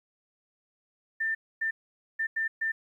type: tone bursts at uneven times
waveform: sine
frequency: 1790 Hz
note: A6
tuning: 29 cents sharp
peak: -26 dBFS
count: 5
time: 1.2-1.35 / 1.61-1.71 / 2.19-2.27 / 2.36-2.48 / 2.61-2.72 s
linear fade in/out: 10 ms
effects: 11-bit